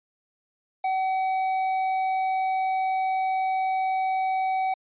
triangle tone with tanh clipping, 758 Hz, F#5, 42 cents sharp, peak -24 dBFS, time 0.84-4.74 s, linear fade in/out 5 ms, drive 12 dB, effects resampled to 8000 Hz

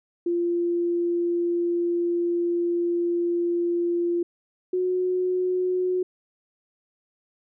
sine tone pair in turn, 345.5 / 365.7 Hz, F4 / F#4, -19 / -20 cents, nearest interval minor second, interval 99 cents, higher second, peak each -21 dBFS, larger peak neither, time 0.26-4.23 / 4.73-6.03 s, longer first, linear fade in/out 5 ms, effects none

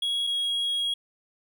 triangle tone pair in turn, 3322 / 3301 Hz, G#7 / G#7, 0 / -11 cents, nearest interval unison, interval 11 cents, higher first, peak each -23 dBFS, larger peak neither, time 0.02-0.27 / 0.27-0.94 s, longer second, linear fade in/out 5 ms, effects none

